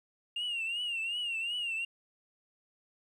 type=tone with vibrato; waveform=sine; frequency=2794 Hz; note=F7; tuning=in tune; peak=-30 dBFS; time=0.36-1.85 s; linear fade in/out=5 ms; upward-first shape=triangle; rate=2.7 Hz; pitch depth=110 cents each way; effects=tanh soft clip ceiling -30 dBFS + 11-bit